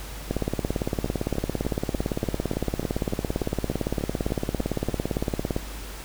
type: two click trains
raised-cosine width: 2 ms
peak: -11 / -17 dBFS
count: 94 / 14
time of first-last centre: 0.31-5.564 / 1.06-4.895 s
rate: 17.7 / 3.39 Hz
effects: added 50 Hz sine -36 dBFS peak until 6.04 s + pink hiss -40 dBFS RMS until 6.04 s